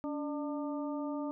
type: harmonic tone with a mistuned harmonic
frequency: 299.7 Hz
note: D4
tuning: 35 cents sharp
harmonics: 1 / 2 / 3 / 4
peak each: -35 / -41 / -45 / -47 dBFS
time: 0.04-1.31 s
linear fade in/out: 0 ms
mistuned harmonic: 1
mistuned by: -78 cents
effects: none